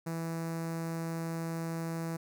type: tone with notch filter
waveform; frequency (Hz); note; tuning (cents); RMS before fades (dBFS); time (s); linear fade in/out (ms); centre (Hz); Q
sawtooth; 164.81; E3; 0; -36; 0.06-2.17; 10; 3200; 0.94
effects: none